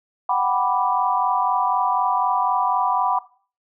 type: chord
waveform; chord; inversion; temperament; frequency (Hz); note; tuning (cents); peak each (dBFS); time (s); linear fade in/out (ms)
sine; G major seventh; third; equal; 740 / 784 / 987.8 / 1174.7; F#5 / G5 / B5 / D6; 0 / 0 / 0 / 0; -23 / -25 / -21 / -25; 0.29-3.19; 5
effects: noise-tail reverb RT60 0.4 s tail -17 dB re dry